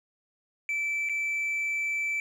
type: tone with dropouts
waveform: sine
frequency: 2322 Hz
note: D7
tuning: 20 cents flat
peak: -24 dBFS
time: 0.69-2.2 s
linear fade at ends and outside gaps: 1 ms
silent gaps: 1.089-1.095 s
effects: tanh soft clip ceiling -26 dBFS + 10-bit